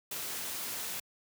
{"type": "noise", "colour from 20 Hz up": "white", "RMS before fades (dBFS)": -38, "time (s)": [0.11, 1], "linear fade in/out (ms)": 5, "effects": ["high-pass 100 Hz 12 dB/octave"]}